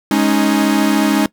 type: chord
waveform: 45% pulse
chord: Ab suspended fourth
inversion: none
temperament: equal with one note detuned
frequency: 209.1 / 277.2 / 311.1 Hz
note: Ab3 / Db4 / Eb4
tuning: +12 / 0 / 0 cents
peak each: -16 dBFS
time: 0.11-1.26 s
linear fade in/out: 2 ms
effects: noise-tail reverb RT60 0.1 s tail -20 dB re dry